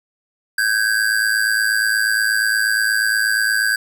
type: ring-modulated tone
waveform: square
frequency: 1590 Hz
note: G6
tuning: 24 cents sharp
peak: -13 dBFS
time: 0.58-3.76 s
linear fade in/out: 5 ms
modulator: 54.2 Hz
effects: 8-bit